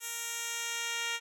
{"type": "tone with band-pass filter sweep", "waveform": "10% pulse", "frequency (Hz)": 466.2, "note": "A#4", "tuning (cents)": 0, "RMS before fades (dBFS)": -36, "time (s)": [0, 1.2], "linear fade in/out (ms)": 50, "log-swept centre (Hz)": [10000, 3800], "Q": 0.88, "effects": []}